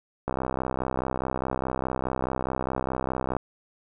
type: click train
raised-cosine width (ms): 1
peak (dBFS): -13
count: 201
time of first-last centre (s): 0.28-3.366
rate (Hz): 64.8
effects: none